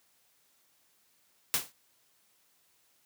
white noise with exponential decay, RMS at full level -24 dBFS, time 1.54-1.72 s, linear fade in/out 0 ms, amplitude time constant 38 ms, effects white hiss -69 dBFS RMS until 3.05 s + high-pass 80 Hz 12 dB/octave

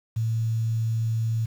sine tone with quantisation, 112.9 Hz, A2, 45 cents sharp, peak -22 dBFS, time 0.16-1.46 s, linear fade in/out 10 ms, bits 8, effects none

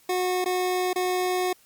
25% pulse tone with dropouts, 365.1 Hz, F#4, 23 cents flat, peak -19 dBFS, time 0.09-1.53 s, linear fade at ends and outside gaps 5 ms, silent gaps 0.444-0.458 / 0.932-0.958 s, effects white hiss -58 dBFS RMS until 1.65 s + MP3 96 kbps

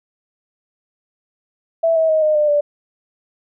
sine tone with pitch steps, 659.3 / 643.9 / 628.8 / 614.1 / 599.7 / 585.7 Hz, E5 / E5 / D#5 / D#5 / D5 / D5, 0 / -41 / +18 / -23 / +36 / -5 cents, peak -12 dBFS, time 1.83-2.61 s, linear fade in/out 10 ms, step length 130 ms, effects none

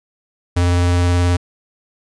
square tone with vibrato, 88.1 Hz, F2, 16 cents sharp, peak -13 dBFS, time 0.56-1.37 s, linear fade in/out 10 ms, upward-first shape sine, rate 19 Hz, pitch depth 14 cents each way, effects resampled to 22050 Hz + 9-bit

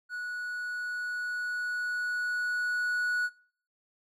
triangle tone with level ramp, 1467 Hz, F#6, 15 cents flat, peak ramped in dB -32 to -24 dBFS, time 0.09-3.3 s, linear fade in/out 50 ms, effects noise-tail reverb RT60 0.5 s tail -22 dB re dry

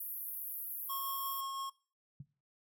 white band-pass noise, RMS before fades -42 dBFS, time 0-1.41 s, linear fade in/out 5 ms, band 11000 to 16000 Hz, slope 96 dB/octave
square tone with tremolo, 1086 Hz, C#6, 36 cents flat, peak -38 dBFS, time 0.89-1.7 s, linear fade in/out 10 ms, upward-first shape triangle, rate 5.9 Hz, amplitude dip 25%
sine tone with exponential decay, 141 Hz, C#3, 30 cents sharp, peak -40 dBFS, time 2.2-2.27 s, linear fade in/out 5 ms, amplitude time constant 15 ms
effects noise-tail reverb RT60 0.4 s tail -20 dB re dry

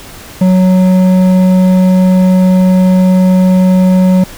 sine tone with hard clipping, 185 Hz, F#3, in tune, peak -6 dBFS, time 0.41-4.24 s, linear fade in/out 5 ms, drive 8 dB, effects pink hiss -31 dBFS RMS until 4.37 s

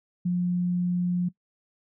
sine tone, 177.7 Hz, F3, 30 cents sharp, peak -22 dBFS, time 0.25-1.29 s, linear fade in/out 10 ms, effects noise-tail reverb RT60 0.1 s tail -19 dB re dry

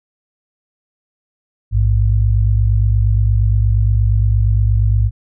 sine tone pair together, 56.65 / 105.2 Hz, A#1 / G#2, -49 / +23 cents, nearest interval major seventh, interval 1072 cents, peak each -13 dBFS, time 1.71-5.11 s, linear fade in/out 50 ms, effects none

